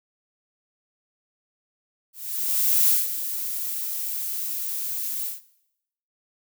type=noise with ADSR envelope; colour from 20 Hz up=violet; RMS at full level=-18 dBFS; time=2.13-5.41 s; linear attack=760 ms; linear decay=180 ms; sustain=-11 dB; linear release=150 ms; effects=noise-tail reverb RT60 0.8 s tail -18 dB re dry